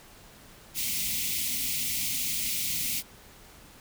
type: band-stop noise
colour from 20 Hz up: white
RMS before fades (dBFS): -30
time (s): 0.74-3.03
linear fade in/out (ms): 50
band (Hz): 290 to 2000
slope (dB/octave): 96
effects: pink hiss -52 dBFS RMS until 3.8 s